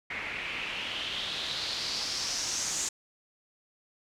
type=noise with low-pass filter sweep; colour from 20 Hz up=white; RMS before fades=-34 dBFS; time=0.1-2.89 s; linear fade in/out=5 ms; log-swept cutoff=2100 to 7100 Hz; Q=3.9; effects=none